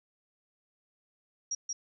sine tone with echo, 5670 Hz, F8, 25 cents sharp, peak -30 dBFS, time 1.51-1.55 s, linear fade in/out 5 ms, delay 180 ms, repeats 1, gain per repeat -2 dB, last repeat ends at 1.73 s, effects none

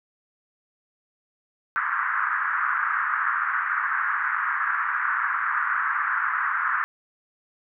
white band-pass noise, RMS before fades -25 dBFS, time 1.76-6.84 s, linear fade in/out 0 ms, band 1100 to 1700 Hz, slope 48 dB/octave, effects none

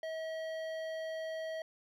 sine tone with hard clipping, 641 Hz, E5, 49 cents flat, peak -39 dBFS, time 0.03-1.62 s, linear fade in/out 2 ms, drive 12 dB, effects none

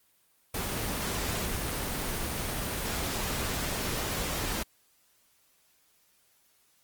pink noise, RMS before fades -32 dBFS, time 0.54-4.63 s, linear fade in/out 5 ms, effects white hiss -67 dBFS RMS until 6.83 s + Opus 24 kbps

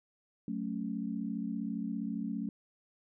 sine chord, F# minor, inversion none, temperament equal, 185 / 220 / 277.2 Hz, F#3 / A3 / C#4, 0 / 0 / 0 cents, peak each -39 / -36 / -39 dBFS, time 0.48-2.49 s, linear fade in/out 2 ms, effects none

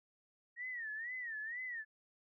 sine tone with vibrato, 1864.7 Hz, A#6, in tune, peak -40 dBFS, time 0.56-1.85 s, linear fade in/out 50 ms, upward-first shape sine, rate 2.1 Hz, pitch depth 150 cents each way, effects none

